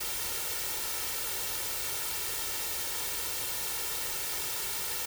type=noise with comb filter; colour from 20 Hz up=white; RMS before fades=-34 dBFS; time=0-5.06 s; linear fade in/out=10 ms; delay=2.2 ms; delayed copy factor=+0.6; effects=none